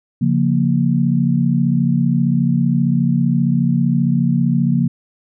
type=chord; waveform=sine; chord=Bb minor; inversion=first; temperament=just; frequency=139.85 / 174.81 / 233.1 Hz; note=Db3 / F3 / Bb3; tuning=+16 / +2 / 0 cents; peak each=-17 dBFS; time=0.21-4.88 s; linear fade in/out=10 ms; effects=none